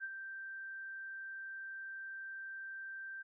sine tone with ADSR envelope, 1568 Hz, G6, in tune, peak -37 dBFS, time 0-3.23 s, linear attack 40 ms, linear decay 40 ms, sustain -6 dB, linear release 17 ms, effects none

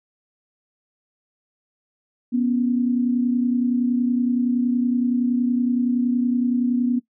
sine tone pair together, 243.4 / 274.1 Hz, B3 / C#4, -25 / -19 cents, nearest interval major second, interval 206 cents, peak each -18 / -25 dBFS, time 2.32-7 s, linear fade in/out 20 ms, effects noise-tail reverb RT60 0.1 s tail -17 dB re dry

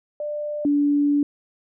sine tone pair in turn, 594 / 289 Hz, D5 / D4, +20 / -28 cents, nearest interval octave, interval 1248 cents, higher first, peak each -25 / -16 dBFS, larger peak second, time 0.2-0.65 / 0.65-1.23 s, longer second, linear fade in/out 2 ms, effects none

